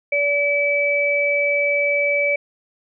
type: tone pair together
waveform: sine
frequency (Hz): 575 / 2300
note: D5 / D7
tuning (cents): -37 / -37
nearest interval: 2 octaves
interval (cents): 2400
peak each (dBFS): -20 / -18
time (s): 0.12-2.36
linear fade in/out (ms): 5
effects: none